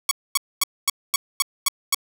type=tone bursts; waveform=5% pulse; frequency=1116 Hz; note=C#6; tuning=11 cents sharp; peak=-4 dBFS; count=8; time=0.09-1.946 s; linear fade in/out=2 ms; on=22 ms; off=240 ms; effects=none